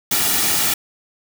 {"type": "noise with comb filter", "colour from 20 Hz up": "white", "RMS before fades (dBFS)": -18, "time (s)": [0.11, 0.74], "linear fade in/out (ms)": 5, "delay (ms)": 1.9, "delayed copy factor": -0.5, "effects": []}